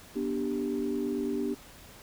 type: chord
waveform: sine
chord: G major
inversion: first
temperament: just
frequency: 245 / 294 / 392 Hz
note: B3 / D4 / G4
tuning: -14 / +2 / 0 cents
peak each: -32 dBFS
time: 0.15-1.55 s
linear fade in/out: 20 ms
effects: tanh soft clip ceiling -20 dBFS + pink hiss -51 dBFS RMS until 2.02 s